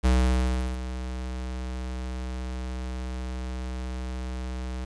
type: tone with ADSR envelope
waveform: square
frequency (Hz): 63.1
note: B1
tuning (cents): +38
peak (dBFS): -18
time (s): 0.03-4.85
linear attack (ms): 25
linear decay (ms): 720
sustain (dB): -13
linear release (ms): 7
effects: resampled to 22050 Hz + 8-bit